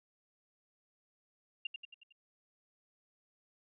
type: tone with echo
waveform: sine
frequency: 2794 Hz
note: F7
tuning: in tune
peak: -34 dBFS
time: 1.65-1.67 s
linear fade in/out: 5 ms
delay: 91 ms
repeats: 5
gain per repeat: -5 dB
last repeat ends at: 2.125 s
effects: none